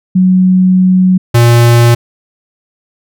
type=tone pair in turn; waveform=sine / square; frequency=185 / 118.5 Hz; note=F#3 / A#2; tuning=0 / +29 cents; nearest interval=minor sixth; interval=771 cents; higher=first; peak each=-4 dBFS; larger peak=neither; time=0.15-1.18 / 1.34-1.95 s; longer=first; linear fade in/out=10 ms; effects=none